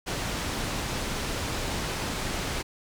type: low-pass noise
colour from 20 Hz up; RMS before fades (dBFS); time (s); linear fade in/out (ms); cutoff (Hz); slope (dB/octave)
pink; -31; 0.06-2.63; 20; 8100; 12
effects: none